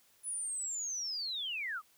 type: linear sweep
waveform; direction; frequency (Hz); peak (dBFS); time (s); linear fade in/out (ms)
sine; down; 10100 to 1144; -35; 0.23-1.82; 50
effects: white hiss -67 dBFS RMS until 1.97 s

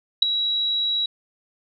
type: tone with ADSR envelope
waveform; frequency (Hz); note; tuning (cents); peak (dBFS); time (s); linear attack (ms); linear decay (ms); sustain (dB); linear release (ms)
sine; 3882; B7; -31; -6; 0.22-1.06; 7; 3; -14; 4
effects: none

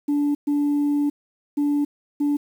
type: tone bursts at uneven times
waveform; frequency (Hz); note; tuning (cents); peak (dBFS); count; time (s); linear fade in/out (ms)
sine; 290; D4; -22; -16; 4; 0.08-0.35 / 0.47-1.1 / 1.57-1.85 / 2.2-2.37; 10
effects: tanh soft clip ceiling -16 dBFS + 8-bit

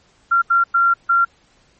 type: tone bursts at uneven times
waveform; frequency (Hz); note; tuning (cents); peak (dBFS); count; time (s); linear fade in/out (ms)
sine; 1377; F6; -25; -11; 4; 0.31-0.42 / 0.5-0.64 / 0.74-0.94 / 1.09-1.25; 10
effects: pink hiss -56 dBFS RMS until 1.79 s + MP3 32 kbps

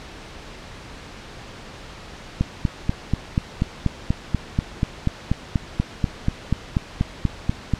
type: click train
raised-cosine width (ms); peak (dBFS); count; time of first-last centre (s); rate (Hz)
5; -6; 23; 2.41-7.737; 4.13
effects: pink hiss -39 dBFS RMS until 7.79 s + low-pass 5000 Hz 12 dB/octave

